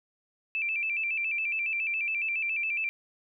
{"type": "tone with vibrato", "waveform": "sine", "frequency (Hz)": 2489, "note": "D#7", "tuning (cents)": 0, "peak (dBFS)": -27, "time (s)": [0.55, 2.89], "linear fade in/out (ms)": 0, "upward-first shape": "square", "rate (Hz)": 7.2, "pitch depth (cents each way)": 92, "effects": []}